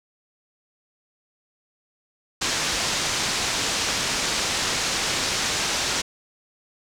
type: low-pass noise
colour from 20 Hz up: white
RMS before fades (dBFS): -25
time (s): 2.41-6.02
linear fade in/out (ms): 10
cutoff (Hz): 6900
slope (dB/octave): 24
effects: none